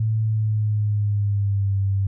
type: tone with pitch glide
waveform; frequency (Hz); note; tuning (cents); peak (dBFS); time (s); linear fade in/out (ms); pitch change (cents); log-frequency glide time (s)
sine; 110 to 98; A2 to G2; 0 to 0; -18; 0-2.07; 5; -200; 0.22-1.78
effects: none